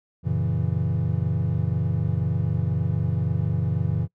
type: chord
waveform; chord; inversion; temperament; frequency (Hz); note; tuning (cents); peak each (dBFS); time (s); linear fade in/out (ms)
triangle; F# dominant seventh; none; equal; 92.5 / 116.54 / 138.59 / 164.81; F#2 / A#2 / C#3 / E3; 0 / 0 / 0 / 0; -25; 0.23-4.08; 50
effects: noise-tail reverb RT60 0.1 s tail -24 dB re dry